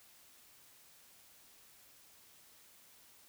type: silence
effects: white hiss -62 dBFS RMS until 3.28 s